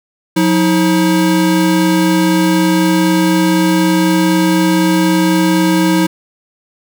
square tone pair together, 180 / 319.2 Hz, F#3 / D#4, -47 / +44 cents, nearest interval minor seventh, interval 991 cents, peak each -14 / -12 dBFS, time 0.36-6.07 s, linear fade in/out 10 ms, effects none

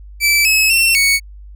sawtooth tone with pitch steps, 2319 / 2577 / 2706 / 2224 Hz, D7 / E7 / E7 / C#7, -22 / -40 / +45 / +5 cents, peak -7 dBFS, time 0.2-1.2 s, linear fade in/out 50 ms, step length 250 ms, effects added 50 Hz sine -33 dBFS peak until 1.55 s

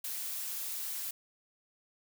blue noise, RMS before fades -38 dBFS, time 0.04-1.11 s, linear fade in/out 5 ms, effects none

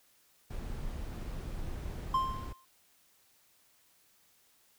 brown noise, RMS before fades -39 dBFS, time 0.5-2.53 s, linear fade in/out 10 ms
triangle tone with exponential decay, 1051 Hz, C6, 7 cents sharp, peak -22 dBFS, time 2.14-2.65 s, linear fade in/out 5 ms, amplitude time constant 110 ms
effects white hiss -67 dBFS RMS until 4.78 s

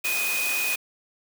sine tone in noise, 2489 Hz, D#7, in tune, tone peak -25 dBFS, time 0.04-0.76 s, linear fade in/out 10 ms, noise white, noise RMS -29 dBFS, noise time 0.04-0.76 s, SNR +1 dB, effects high-pass 300 Hz 12 dB/octave

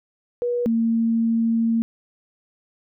sine tone pair in turn, 483.8 / 228.3 Hz, B4 / A#3, -36 / -36 cents, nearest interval octave + minor second, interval 1300 cents, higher first, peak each -20 / -17 dBFS, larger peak second, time 0.42-0.66 / 0.66-1.82 s, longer second, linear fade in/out 0 ms, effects none

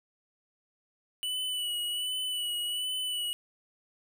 square tone with vibrato, 2960 Hz, F#7, in tune, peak -31 dBFS, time 1.23-3.33 s, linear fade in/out 0 ms, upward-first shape sine, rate 1.3 Hz, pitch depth 33 cents each way, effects none

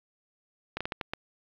slowing click train, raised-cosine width 0.3 ms, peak -15 dBFS, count 6, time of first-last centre 0.77-1.135 s, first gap 36 ms, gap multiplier 1.36, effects low-pass 4000 Hz 12 dB/octave + 9-bit

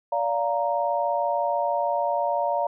sine chord, Bb major, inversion first, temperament equal with one note detuned, 578.2 / 698.5 / 932.3 Hz, D5 / F5 / Bb5, -27 / 0 / 0 cents, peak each -26 dBFS, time 0.12-2.67 s, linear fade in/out 5 ms, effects none

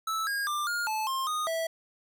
square tone with pitch steps, 1312 / 1628 / 1189 / 1419 / 869 / 1061 / 1237 / 655 Hz, E6 / G#6 / D6 / F6 / A5 / C6 / D#6 / E5, -9 / -35 / +21 / +27 / -22 / +24 / -10 / -11 cents, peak -29 dBFS, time 0.07-1.67 s, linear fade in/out 5 ms, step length 200 ms, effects none

